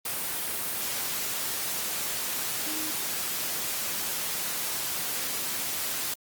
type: tone in noise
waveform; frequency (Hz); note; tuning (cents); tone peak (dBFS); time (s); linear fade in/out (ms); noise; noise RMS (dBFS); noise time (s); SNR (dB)
sine; 311.1; D#4; 0; -38; 2.66-2.91; 5; white; -31; 0.05-6.14; -10
effects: high-pass 100 Hz 12 dB/octave + Opus 32 kbps